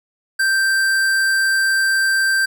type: tone with hard clipping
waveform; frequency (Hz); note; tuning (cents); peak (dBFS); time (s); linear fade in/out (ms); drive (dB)
sine; 1568; G6; 0; -16; 0.39-2.46; 10; 15
effects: none